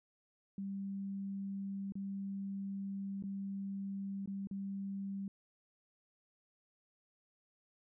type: tone with dropouts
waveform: sine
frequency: 196.5 Hz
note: G3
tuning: 4 cents sharp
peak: -38 dBFS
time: 0.58-5.28 s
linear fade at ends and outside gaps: 2 ms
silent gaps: 1.922-1.954 / 3.225-3.237 / 4.259-4.275 / 4.472-4.511 s
effects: none